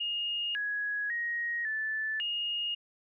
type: tone with pitch steps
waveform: sine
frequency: 2848 / 1670 / 1882 / 1751 / 2854 Hz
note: F7 / G#6 / A#6 / A6 / F7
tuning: +33 / +9 / +16 / -9 / +37 cents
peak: -30 dBFS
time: 0-2.75 s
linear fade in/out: 10 ms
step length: 550 ms
effects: none